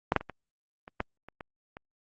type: clicks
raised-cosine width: 0.5 ms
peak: -8 / -7 / -24 / -23 / -29 / -13 / -30 / -25 / -27 dBFS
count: 9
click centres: 0.121 / 0.163 / 0.21 / 0.297 / 0.879 / 1.004 / 1.286 / 1.408 / 1.769 s
effects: Opus 32 kbps